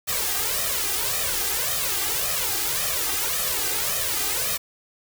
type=noise with flanger; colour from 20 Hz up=white; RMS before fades=-25 dBFS; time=0.07-4.58 s; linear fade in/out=20 ms; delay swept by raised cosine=1.6 to 2.54 ms; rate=1.8 Hz; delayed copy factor=+1; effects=none